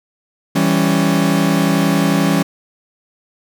40% pulse chord, C# diminished, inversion first, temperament equal, 164.81 / 196 / 277.2 Hz, E3 / G3 / C#4, 0 / 0 / 0 cents, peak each -16 dBFS, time 0.55-2.43 s, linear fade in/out 10 ms, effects none

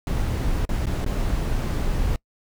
brown noise with dropouts, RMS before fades -23 dBFS, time 0.07-2.16 s, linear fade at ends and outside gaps 1 ms, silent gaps 0.652-0.691 / 0.857-0.868 / 1.045-1.063 s, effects noise-tail reverb RT60 0.1 s tail -25 dB re dry

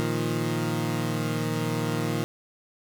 20% pulse chord, Bb suspended fourth, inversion none, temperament equal, 116.54 / 155.56 / 174.61 Hz, Bb2 / Eb3 / F3, 0 / 0 / 0 cents, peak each -24 / -24 / -28 dBFS, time 0-2.24 s, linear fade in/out 0 ms, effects none

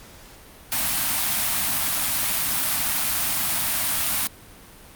white band-stop noise, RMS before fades -23 dBFS, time 0.72-4.27 s, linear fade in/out 0 ms, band 310 to 600 Hz, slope 96 dB/octave, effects pink hiss -46 dBFS RMS until 4.95 s + Opus 48 kbps

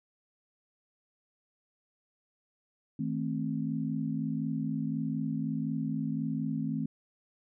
sine chord, A diminished, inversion second, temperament just, 158.4 / 220 / 264 Hz, Eb3 / A3 / C4, +31 / 0 / +16 cents, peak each -34 dBFS, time 2.99-6.86 s, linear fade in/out 5 ms, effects none

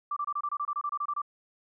sine tone bursts, 1172 Hz, D6, 4 cents flat, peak -28 dBFS, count 14, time 0.11-1.218 s, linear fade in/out 5 ms, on 55 ms, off 26 ms, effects none

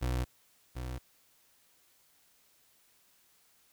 30% pulse tone pair in turn, 62.2 / 62.54 Hz, B1 / B1, +13 / +22 cents, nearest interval unison, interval 9 cents, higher second, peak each -27 / -34 dBFS, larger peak first, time 0.01-0.25 / 0.75-0.99 s, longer neither, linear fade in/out 20 ms, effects white hiss -67 dBFS RMS until 3.72 s

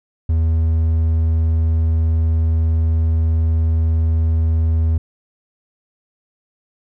triangle tone, 80.8 Hz, E2, 34 cents flat, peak -11 dBFS, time 0.29-4.98 s, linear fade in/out 5 ms, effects none

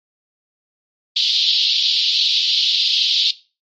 pink band-pass noise, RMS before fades -17 dBFS, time 1.16-3.31 s, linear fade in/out 5 ms, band 3200 to 4600 Hz, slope 48 dB/octave, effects noise-tail reverb RT60 0.3 s tail -17 dB re dry + MP3 32 kbps

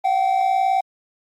triangle tone pair together, 707.9 / 767 Hz, F5 / G5, +23 / -38 cents, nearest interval minor second, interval 139 cents, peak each -21 / -15 dBFS, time 0.04-0.81 s, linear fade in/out 10 ms, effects Opus 32 kbps

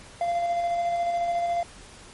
triangle tone with tremolo, 691 Hz, F5, 19 cents flat, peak -20 dBFS, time 0.21-1.63 s, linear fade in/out 2 ms, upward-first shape square, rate 14 Hz, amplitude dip 25%, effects pink hiss -47 dBFS RMS until 2.13 s + MP3 48 kbps

